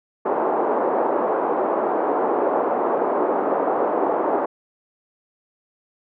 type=band-pass noise; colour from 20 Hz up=pink; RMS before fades=-21 dBFS; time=0.25-4.46 s; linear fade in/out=10 ms; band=340 to 1000 Hz; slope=24 dB/octave; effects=none